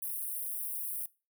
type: high-pass noise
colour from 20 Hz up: white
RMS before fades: -37 dBFS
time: 0.02-1.06 s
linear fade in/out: 5 ms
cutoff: 9100 Hz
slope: 96 dB/octave
effects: noise-tail reverb RT60 0.3 s tail -21 dB re dry